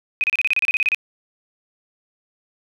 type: tone bursts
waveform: sine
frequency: 2509 Hz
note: D#7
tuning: 14 cents sharp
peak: -15 dBFS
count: 13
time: 0.21-0.946 s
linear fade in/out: 0 ms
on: 28 ms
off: 31 ms
effects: none